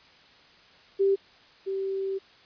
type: tone pair in turn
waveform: sine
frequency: 392 / 387.3 Hz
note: G4 / G4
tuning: 0 / -21 cents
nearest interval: unison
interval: 21 cents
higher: first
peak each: -19 / -27 dBFS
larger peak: first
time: 0.99-1.16 / 1.66-2.19 s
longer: second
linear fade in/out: 20 ms
effects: white hiss -55 dBFS RMS until 2.45 s + resampled to 11025 Hz